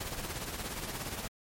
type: noise with tremolo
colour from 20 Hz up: pink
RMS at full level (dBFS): -36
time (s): 0-1.28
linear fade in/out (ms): 5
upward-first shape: triangle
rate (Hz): 17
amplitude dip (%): 60
effects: MP3 64 kbps